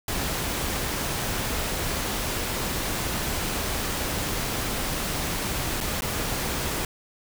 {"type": "noise with dropouts", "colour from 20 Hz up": "pink", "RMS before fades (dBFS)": -28, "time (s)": [0.08, 6.85], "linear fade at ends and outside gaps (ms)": 2, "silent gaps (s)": [[5.805, 5.81], [6.008, 6.02]], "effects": []}